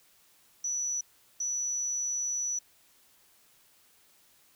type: tone bursts at uneven times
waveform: sine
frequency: 5920 Hz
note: F#8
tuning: in tune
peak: -29 dBFS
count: 2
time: 0.64-1.01 / 1.4-2.59 s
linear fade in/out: 5 ms
effects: white hiss -63 dBFS RMS until 4.55 s